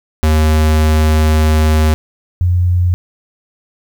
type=tone pair in turn; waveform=square / sine; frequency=77.7 / 89.04 Hz; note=D#2 / F2; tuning=-2 / +34 cents; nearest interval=major second; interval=236 cents; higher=second; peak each=-9 dBFS; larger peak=neither; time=0.23-1.94 / 2.41-2.94 s; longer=first; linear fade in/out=0 ms; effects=8-bit

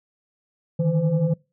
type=tone cluster; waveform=sine; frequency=150.2 / 161.3 / 512 Hz; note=D3 / E3 / C5; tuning=+39 / -37 / -38 cents; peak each=-23 / -19 / -25 dBFS; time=0.79-1.34 s; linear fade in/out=10 ms; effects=noise-tail reverb RT60 0.3 s tail -26 dB re dry + tanh soft clip ceiling -12 dBFS

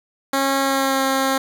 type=tone with pitch glide; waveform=10% pulse; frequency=272.6 to 267.8 Hz; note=C#4 to C4; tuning=-29 to +40 cents; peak=-9 dBFS; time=0.33-1.38 s; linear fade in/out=5 ms; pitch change=-31 cents; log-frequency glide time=0.6-1.03 s; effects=none

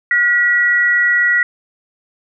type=tone pair together; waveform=sine; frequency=1437.8 / 1932 Hz; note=F6 / B6; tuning=+50 / -39 cents; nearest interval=perfect fourth; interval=511 cents; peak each=-18 / -11 dBFS; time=0.11-1.43 s; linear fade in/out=2 ms; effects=none

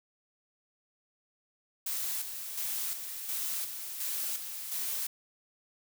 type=noise with tremolo; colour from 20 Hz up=blue; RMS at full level=-34 dBFS; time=1.86-5.07 s; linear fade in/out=5 ms; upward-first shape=square; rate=1.4 Hz; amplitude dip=50%; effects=none

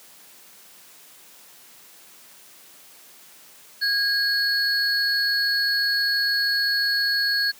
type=tone pair together; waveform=triangle; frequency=1638 / 4373 Hz; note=G#6 / C#8; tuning=-24 / -24 cents; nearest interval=octave + perfect fourth; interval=1700 cents; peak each=-21 dBFS; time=3.81-7.52 s; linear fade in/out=20 ms; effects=white hiss -49 dBFS RMS until 7.59 s + high-pass 150 Hz 12 dB/octave

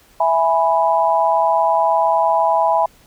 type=chord; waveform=sine; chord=E major; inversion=none; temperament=equal; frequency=659.3 / 830.6 / 987.8 Hz; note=E5 / G#5 / B5; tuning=0 / 0 / 0 cents; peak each=-17 dBFS; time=0.2-2.86 s; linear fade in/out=5 ms; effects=pink hiss -51 dBFS RMS until 3.06 s

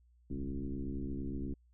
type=tone with frequency modulation; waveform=sine; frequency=130.81 Hz; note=C3; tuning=in tune; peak=-35 dBFS; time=0.3-1.54 s; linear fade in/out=5 ms; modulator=68.6 Hz; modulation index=2.9; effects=added 60 Hz sine -63 dBFS peak until 1.73 s

